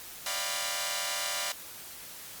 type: tone cluster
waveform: 5% pulse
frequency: 563 / 603 / 698 / 781 / 987 Hz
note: C#5 / D5 / F5 / G5 / B5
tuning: +27 / +46 / -1 / -7 / -1 cents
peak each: -28 / -26 / -26 / -27 / -24 dBFS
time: 0.26-1.52 s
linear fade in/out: 2 ms
effects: white hiss -45 dBFS RMS until 2.4 s + Opus 48 kbps